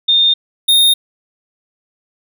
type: tone pair in turn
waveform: sine / square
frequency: 3642 / 3684 Hz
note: A#7 / A#7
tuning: -41 / -21 cents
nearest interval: unison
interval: 20 cents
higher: second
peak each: -8 dBFS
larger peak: neither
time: 0.08-0.34 / 0.68-0.94 s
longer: neither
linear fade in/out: 10 ms
effects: none